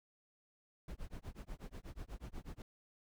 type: noise with tremolo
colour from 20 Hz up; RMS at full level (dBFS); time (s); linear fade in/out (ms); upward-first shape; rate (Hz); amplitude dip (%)
brown; -44; 0.88-2.62; 2; sine; 8.2; 100
effects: none